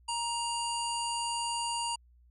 harmonic tone with a mistuned harmonic, 940 Hz, A#5, 14 cents sharp, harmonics 1 / 3 / 5 / 7 / 9 / 10, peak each -33 / -38 / -40 / -41 / -43 / -43 dBFS, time 0.08-1.96 s, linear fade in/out 10 ms, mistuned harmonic 7, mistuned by +92 cents, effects added 60 Hz sine -58 dBFS peak until 2.3 s

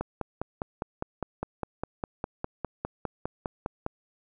click train, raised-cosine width 1 ms, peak -16 dBFS, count 20, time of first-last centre 0.01-3.864 s, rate 4.93 Hz, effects none

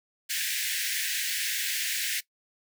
pink high-pass noise, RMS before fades -30 dBFS, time 0.29-2.21 s, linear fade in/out 20 ms, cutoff 1600 Hz, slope 96 dB/octave, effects noise-tail reverb RT60 0.1 s tail -19 dB re dry

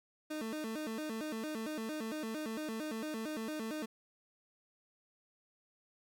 30% pulse tone with vibrato, 261.6 Hz, C4, in tune, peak -35 dBFS, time 0.3-3.86 s, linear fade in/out 10 ms, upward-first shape square, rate 4.4 Hz, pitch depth 280 cents each way, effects none

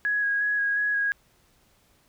sine tone with vibrato, 1659 Hz, G#6, 2 cents flat, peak -22 dBFS, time 0.05-1.12 s, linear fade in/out 0 ms, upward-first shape square, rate 2.8 Hz, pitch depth 14 cents each way, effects pink hiss -63 dBFS RMS until 2.08 s

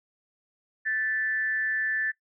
sine tone with frequency modulation, 1760 Hz, A6, in tune, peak -25 dBFS, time 0.85-2.12 s, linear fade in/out 20 ms, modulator 213 Hz, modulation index 0.36, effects noise-tail reverb RT60 0.1 s tail -18 dB re dry

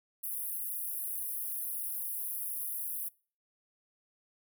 pink high-pass noise, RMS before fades -37 dBFS, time 0.23-3.09 s, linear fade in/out 10 ms, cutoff 10000 Hz, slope 96 dB/octave, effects noise-tail reverb RT60 0.4 s tail -24 dB re dry

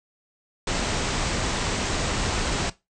pink low-pass noise, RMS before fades -26 dBFS, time 0.67-2.7 s, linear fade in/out 5 ms, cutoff 8400 Hz, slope 96 dB/octave, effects noise-tail reverb RT60 0.2 s tail -17 dB re dry

